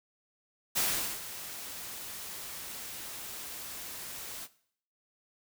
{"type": "noise with ADSR envelope", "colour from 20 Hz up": "white", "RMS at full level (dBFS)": -28, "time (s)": [0.75, 4.48], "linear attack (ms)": 22, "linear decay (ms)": 420, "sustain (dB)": -14, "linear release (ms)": 45, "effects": ["noise-tail reverb RT60 0.6 s tail -18 dB re dry"]}